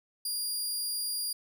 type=tone; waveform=20% pulse; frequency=4817 Hz; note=D8; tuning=43 cents sharp; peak=-25 dBFS; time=0.25-1.33 s; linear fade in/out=5 ms; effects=none